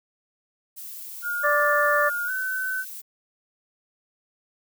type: noise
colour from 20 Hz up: violet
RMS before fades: -38 dBFS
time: 0.76-3.02 s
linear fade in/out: 20 ms
type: tone with pitch glide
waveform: sine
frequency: 1426 to 1519.5 Hz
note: F6 to F#6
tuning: +36 to +46 cents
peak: -25 dBFS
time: 1.22-2.85 s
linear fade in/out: 50 ms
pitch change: +110 cents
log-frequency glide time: 2.26-2.31 s
type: harmonic tone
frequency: 587.3 Hz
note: D5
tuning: in tune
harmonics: 1 / 2 / 3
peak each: -23 / -23 / -23 dBFS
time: 1.43-2.1 s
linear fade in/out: 20 ms
effects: none